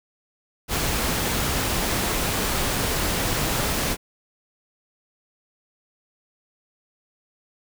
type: noise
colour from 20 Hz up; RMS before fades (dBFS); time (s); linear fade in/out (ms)
pink; -24; 0.68-3.97; 50
effects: none